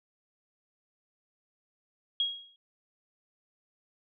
sine tone with exponential decay, 3290 Hz, G#7, 17 cents flat, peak -23 dBFS, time 2.2-2.56 s, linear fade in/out 2 ms, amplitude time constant 78 ms, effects none

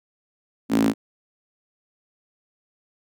sawtooth tone with high-pass filter, 55.2 Hz, A1, 6 cents sharp, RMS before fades -19 dBFS, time 0.69-0.94 s, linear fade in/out 50 ms, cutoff 250 Hz, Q 9.4, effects none

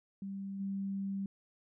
sine tone with level steps, 196 Hz, G3, in tune, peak -38 / -34 dBFS, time 0.22-1.26 s, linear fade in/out 2 ms, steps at 0.59 s, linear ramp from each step 20 ms, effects none

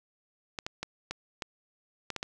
clicks, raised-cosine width 0.2 ms, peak -17 dBFS, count 8, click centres 0.588 / 0.665 / 0.83 / 1.11 / 1.422 / 2.103 / 2.163 / 2.229 s, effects none

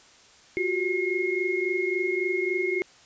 sine tone cluster, 356.3 / 379.9 / 2154 Hz, F4 / F#4 / C7, +35 / +46 / +50 cents, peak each -28 dBFS, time 0.57-2.82 s, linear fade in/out 0 ms, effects white hiss -54 dBFS RMS until 3.05 s + resampled to 16000 Hz

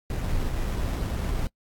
brown noise with sample-and-hold, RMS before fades -27 dBFS, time 0.1-1.47 s, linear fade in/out 2 ms, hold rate 4410 Hz, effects noise-tail reverb RT60 0.1 s tail -25 dB re dry + AAC 64 kbps

